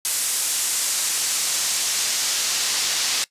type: noise with band-pass filter sweep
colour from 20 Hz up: pink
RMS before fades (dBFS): -23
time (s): 0.05-3.24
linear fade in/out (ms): 0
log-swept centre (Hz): 8900 to 5300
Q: 1.1
effects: noise-tail reverb RT60 0.1 s tail -20 dB re dry + resampled to 32000 Hz